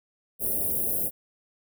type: band-stop noise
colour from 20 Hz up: white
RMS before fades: -27 dBFS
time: 0.39-1.11 s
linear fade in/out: 50 ms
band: 650 to 10000 Hz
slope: 48 dB/octave
effects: none